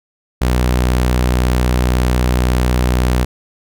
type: tone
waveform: sawtooth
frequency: 61.9 Hz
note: B1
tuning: 5 cents sharp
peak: -8 dBFS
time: 0.41-3.25 s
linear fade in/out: 10 ms
effects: none